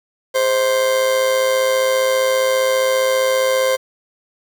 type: tone with amplitude modulation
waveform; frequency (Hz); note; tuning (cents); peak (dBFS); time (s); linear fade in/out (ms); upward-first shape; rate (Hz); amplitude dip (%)
40% pulse; 523; C5; -1; -11; 0.34-3.77; 20; sine; 115; 50
effects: 7-bit